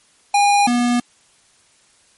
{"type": "tone pair in turn", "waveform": "square", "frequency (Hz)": [813, 242.1], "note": ["G#5", "B3"], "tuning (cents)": [-37, -34], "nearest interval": "octave + major sixth", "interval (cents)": 2097, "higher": "first", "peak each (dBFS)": [-12, -15], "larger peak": "first", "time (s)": [[0.34, 0.67], [0.67, 1]], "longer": "neither", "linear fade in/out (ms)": 5, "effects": ["white hiss -55 dBFS RMS until 2.17 s", "MP3 48 kbps"]}